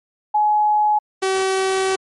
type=tone pair in turn; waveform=sine / sawtooth; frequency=844 / 381.6 Hz; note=G#5 / G4; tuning=+28 / -47 cents; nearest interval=octave + major second; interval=1375 cents; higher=first; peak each=-13 dBFS; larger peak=neither; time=0.34-0.99 / 1.22-1.96 s; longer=second; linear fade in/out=10 ms; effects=MP3 48 kbps